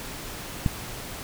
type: click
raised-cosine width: 5 ms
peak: -9 dBFS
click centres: 0.662 s
effects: pink hiss -37 dBFS RMS until 1.23 s